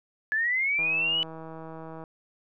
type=linear sweep; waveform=sine; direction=up; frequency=1700 to 2988 Hz; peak=-23 dBFS; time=0.32-1.23 s; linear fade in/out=0 ms
type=click train; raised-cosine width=1 ms; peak=-28 dBFS; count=202; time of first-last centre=0.79-2.038 s; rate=161 Hz
effects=none